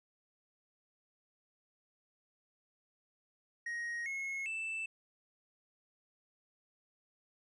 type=tone with pitch steps; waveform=triangle; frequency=1879 / 2173 / 2648 Hz; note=A#6 / C#7 / E7; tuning=+13 / -35 / +7 cents; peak=-35 dBFS; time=3.66-4.86 s; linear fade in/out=5 ms; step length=400 ms; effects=resampled to 24000 Hz